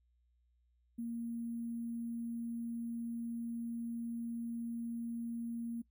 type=tone with sample-and-hold; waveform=sine; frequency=233.1 Hz; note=A#3; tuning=in tune; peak=-37 dBFS; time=0.98-5.82 s; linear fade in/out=10 ms; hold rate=11025 Hz; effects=noise-tail reverb RT60 0.1 s tail -20 dB re dry + added 60 Hz sine -70 dBFS peak until 5.9 s